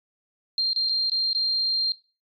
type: tone with dropouts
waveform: sine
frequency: 4186 Hz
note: C8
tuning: in tune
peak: -20 dBFS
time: 0.58-1.92 s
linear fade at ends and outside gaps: 1 ms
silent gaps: 0.732-0.761 / 0.889-0.894 / 1.098-1.118 / 1.331-1.349 s
effects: noise-tail reverb RT60 0.3 s tail -18 dB re dry + MP3 96 kbps